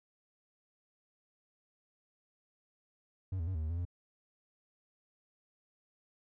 triangle tone with pitch steps, 94 / 82 / 93.9 / 78.6 / 78 / 84.7 / 87.8 Hz, F#2 / E2 / F#2 / D#2 / D#2 / E2 / F2, +28 / -9 / +26 / +18 / +5 / +48 / +10 cents, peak -31 dBFS, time 3.32-3.852 s, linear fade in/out 5 ms, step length 76 ms, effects none

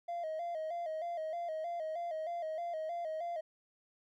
triangle tone with vibrato, 659.3 Hz, E5, in tune, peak -33 dBFS, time 0.08-3.41 s, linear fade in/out 10 ms, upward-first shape square, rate 3.2 Hz, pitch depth 79 cents each way, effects tanh soft clip ceiling -31 dBFS

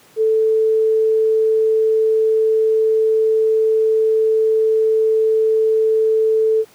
sine tone, 440 Hz, A4, in tune, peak -12 dBFS, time 0.16-6.65 s, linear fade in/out 50 ms, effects pink hiss -49 dBFS RMS until 6.74 s + high-pass 150 Hz 12 dB/octave

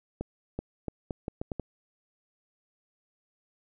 accelerating click train, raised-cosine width 2 ms, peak -19 dBFS, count 8, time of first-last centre 0.21-1.597 s, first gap 380 ms, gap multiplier 0.77, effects none

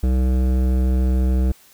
sine tone with hard clipping, 63.8 Hz, C2, 43 cents flat, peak -17 dBFS, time 0.03-1.52 s, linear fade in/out 5 ms, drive 14 dB, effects white hiss -51 dBFS RMS until 1.73 s

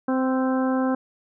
harmonic tone with a mistuned harmonic, 260.1 Hz, C4, 10 cents flat, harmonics 1 / 2 / 3 / 4 / 5 / 6, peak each -21 / -27 / -31 / -33 / -35 / -37 dBFS, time 0.08-0.95 s, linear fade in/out 5 ms, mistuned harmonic 5, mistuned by +25 cents, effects none

